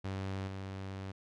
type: tone with level steps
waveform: sawtooth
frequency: 96.3 Hz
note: G2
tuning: 30 cents flat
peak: -32 / -36 dBFS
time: 0.04-1.12 s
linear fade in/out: 10 ms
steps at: 0.47 s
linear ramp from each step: 10 ms
effects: low-pass 5000 Hz 12 dB/octave